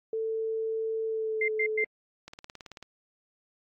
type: tone with pitch glide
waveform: sine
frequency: 444.6 to 433.9 Hz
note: A4 to A4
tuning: +18 to -24 cents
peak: -28 dBFS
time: 0.13-1.84 s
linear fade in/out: 2 ms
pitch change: -42 cents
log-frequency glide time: 1.06-1.51 s
type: tone bursts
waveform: sine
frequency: 2093 Hz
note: C7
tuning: in tune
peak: -25 dBFS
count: 3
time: 1.41-1.846 s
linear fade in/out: 5 ms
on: 72 ms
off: 110 ms
type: click train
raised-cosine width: 0.2 ms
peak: -26 dBFS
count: 11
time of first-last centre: 2.28-2.826 s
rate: 18.3 Hz
effects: AAC 48 kbps